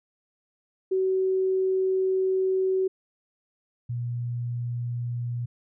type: tone pair in turn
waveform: sine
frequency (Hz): 377.7 / 120.32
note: F#4 / B2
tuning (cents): +36 / -45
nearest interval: octave + minor sixth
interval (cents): 1981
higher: first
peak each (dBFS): -21 / -27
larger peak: first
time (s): 0.91-2.88 / 3.89-5.46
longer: first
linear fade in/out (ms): 10
effects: none